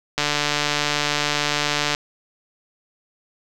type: click train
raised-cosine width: 0.2 ms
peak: -3 dBFS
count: 261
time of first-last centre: 0.18-1.949 s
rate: 147 Hz
effects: none